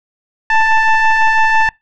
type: tone with frequency modulation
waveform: sine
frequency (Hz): 885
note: A5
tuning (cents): +10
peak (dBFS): -6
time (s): 0.5-1.69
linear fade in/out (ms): 2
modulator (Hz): 882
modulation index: 1.4
effects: noise-tail reverb RT60 0.2 s tail -25 dB re dry + tanh soft clip ceiling -6 dBFS